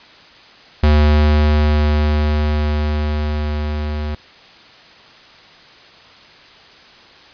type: tone with level ramp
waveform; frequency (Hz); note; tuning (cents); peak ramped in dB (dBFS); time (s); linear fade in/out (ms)
square; 75.1; D2; +39; -9 to -21; 0.83-4.15; 5
effects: white hiss -43 dBFS RMS until 7.33 s + resampled to 11025 Hz